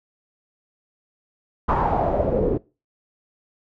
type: noise with low-pass filter sweep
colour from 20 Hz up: pink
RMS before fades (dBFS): -21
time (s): 1.68-2.58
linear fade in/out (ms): 10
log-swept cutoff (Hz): 1100 to 400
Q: 4.6
effects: noise-tail reverb RT60 0.3 s tail -22 dB re dry